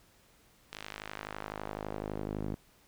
sawtooth tone with band-pass filter sweep, 51.91 Hz, G#1, in tune, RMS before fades -40 dBFS, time 0.72-2.55 s, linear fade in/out 10 ms, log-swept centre 3300 to 240 Hz, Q 0.9, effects pink hiss -64 dBFS RMS until 2.87 s

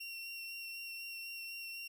30% pulse tone with vibrato, 2735 Hz, F7, 37 cents flat, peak -40 dBFS, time 0-1.88 s, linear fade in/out 10 ms, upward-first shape sine, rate 4 Hz, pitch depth 14 cents each way, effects none

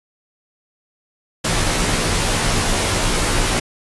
pink noise with comb filter, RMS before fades -18 dBFS, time 1.44-3.6 s, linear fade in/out 10 ms, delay 15 ms, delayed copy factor -1, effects resampled to 24000 Hz

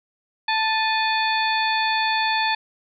harmonic tone with a mistuned harmonic, 880 Hz, A5, in tune, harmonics 1 / 2 / 3 / 4 / 5, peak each -22 / -25 / -27 / -28 / -29 dBFS, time 0.48-2.55 s, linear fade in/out 5 ms, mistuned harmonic 3, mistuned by -110 cents, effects none

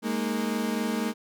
35% pulse chord, Ab suspended second, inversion none, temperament equal with one note detuned, 207.7 / 231.6 / 311.1 Hz, Ab3 / Bb3 / Eb4, 0 / -11 / 0 cents, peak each -29 / -27 / -33 dBFS, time 0.02-1.14 s, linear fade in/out 50 ms, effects none

